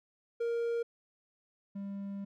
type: tone pair in turn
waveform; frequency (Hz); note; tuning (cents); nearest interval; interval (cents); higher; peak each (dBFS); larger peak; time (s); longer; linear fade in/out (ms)
triangle; 467.4 / 198.63; A#4 / G3; +5 / +23; octave + minor third; 1482; first; -28 / -35; first; 0.4-0.83 / 1.75-2.25; second; 10
effects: none